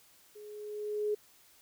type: tone with level ramp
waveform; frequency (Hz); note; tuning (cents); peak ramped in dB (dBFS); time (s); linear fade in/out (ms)
sine; 420; G#4; +19; -47 to -27; 0.35-1.15; 10
effects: white hiss -62 dBFS RMS until 1.61 s